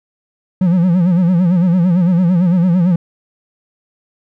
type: tone with vibrato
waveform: triangle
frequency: 177.3 Hz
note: F3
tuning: 26 cents sharp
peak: -7 dBFS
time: 0.61-2.96 s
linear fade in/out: 5 ms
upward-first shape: sine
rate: 8.9 Hz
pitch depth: 110 cents each way
effects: none